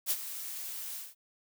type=noise with ADSR envelope; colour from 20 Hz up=blue; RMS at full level=-28 dBFS; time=0.06-1.15 s; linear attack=47 ms; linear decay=51 ms; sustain=-12 dB; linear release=190 ms; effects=none